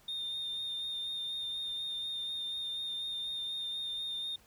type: tone with vibrato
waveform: sine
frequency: 3644 Hz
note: A#7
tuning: 40 cents flat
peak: -33 dBFS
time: 0.08-4.36 s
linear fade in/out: 5 ms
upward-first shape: sine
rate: 4.1 Hz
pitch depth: 18 cents each way
effects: tanh soft clip ceiling -33 dBFS + pink hiss -63 dBFS RMS until 4.46 s

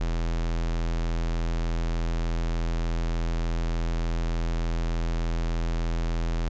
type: tone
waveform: square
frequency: 41.68 Hz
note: E1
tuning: 20 cents sharp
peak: -25 dBFS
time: 0-6.49 s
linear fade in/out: 10 ms
effects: resampled to 16000 Hz

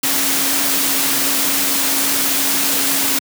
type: tone in noise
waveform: sine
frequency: 275.4 Hz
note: C#4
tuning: 11 cents flat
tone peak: -27 dBFS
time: 0.03-3.19 s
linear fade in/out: 5 ms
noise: white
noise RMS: -17 dBFS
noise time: 0.03-3.19 s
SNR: -13 dB
effects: high-pass 150 Hz 12 dB/octave

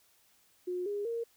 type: tone with pitch steps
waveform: sine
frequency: 360 / 408.8 / 464.2 Hz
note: F#4 / G#4 / A#4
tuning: -47 / -27 / -7 cents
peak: -32 dBFS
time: 0.67-1.24 s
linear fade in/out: 10 ms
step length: 190 ms
effects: white hiss -67 dBFS RMS until 1.36 s

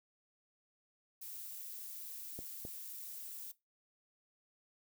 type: noise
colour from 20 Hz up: violet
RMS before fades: -47 dBFS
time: 1.21-3.52 s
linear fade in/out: 10 ms
type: clicks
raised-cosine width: 2 ms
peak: -32 dBFS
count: 2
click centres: 2.39 / 2.651 s
effects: noise-tail reverb RT60 0.2 s tail -18 dB re dry

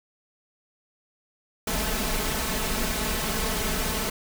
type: noise with comb filter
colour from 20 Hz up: pink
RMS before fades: -27 dBFS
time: 1.67-4.1 s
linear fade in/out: 5 ms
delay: 4.6 ms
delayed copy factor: +0.75
effects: none

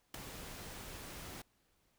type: noise with ADSR envelope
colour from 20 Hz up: pink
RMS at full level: -38 dBFS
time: 0.14-1.42 s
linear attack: 5 ms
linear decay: 4 ms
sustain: -10 dB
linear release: 6 ms
effects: pink hiss -75 dBFS RMS until 1.98 s

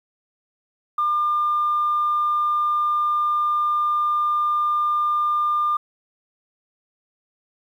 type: tone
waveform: sine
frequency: 1200 Hz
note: D6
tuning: 37 cents sharp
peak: -17 dBFS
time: 0.98-5.77 s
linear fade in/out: 5 ms
effects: tanh soft clip ceiling -13 dBFS + 9-bit

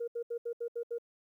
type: tone bursts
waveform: sine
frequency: 470.7 Hz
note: A#4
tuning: 17 cents sharp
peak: -32 dBFS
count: 7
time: 0-0.984 s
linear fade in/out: 10 ms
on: 78 ms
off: 73 ms
effects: tanh soft clip ceiling -28 dBFS + 12-bit

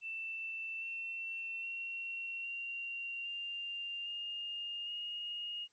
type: tone with pitch steps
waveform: sine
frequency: 2668 / 2699 / 2730 / 2762 / 2794 / 2827 / 2859 Hz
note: E7 / E7 / F7 / F7 / F7 / F7 / F7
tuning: +20 / +40 / -40 / -20 / 0 / +20 / +40 cents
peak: -38 dBFS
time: 0.01-5.68 s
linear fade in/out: 50 ms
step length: 810 ms
effects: white hiss -73 dBFS RMS until 5.72 s + MP3 32 kbps

